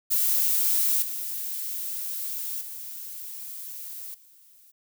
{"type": "noise with level steps", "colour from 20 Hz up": "violet", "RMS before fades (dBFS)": [-23, -32, -38, -55], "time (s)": [0.1, 4.72], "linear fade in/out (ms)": 20, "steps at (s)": [1.02, 2.61, 4.14], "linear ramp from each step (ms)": 5, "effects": []}